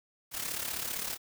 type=noise with amplitude modulation; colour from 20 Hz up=white; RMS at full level=-33 dBFS; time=0.31-1.18 s; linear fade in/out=50 ms; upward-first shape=sine; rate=35.4 Hz; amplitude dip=65%; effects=none